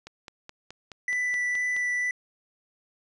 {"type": "click train", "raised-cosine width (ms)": 0.2, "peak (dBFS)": -24, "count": 9, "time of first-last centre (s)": [0.07, 1.765], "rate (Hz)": 4.72}
{"type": "tone with vibrato", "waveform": "triangle", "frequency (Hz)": 1979, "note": "B6", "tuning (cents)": 3, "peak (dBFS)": -23, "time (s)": [1.08, 2.11], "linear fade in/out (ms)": 2, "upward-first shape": "sine", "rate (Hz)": 2.1, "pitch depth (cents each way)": 8}
{"effects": ["resampled to 24000 Hz"]}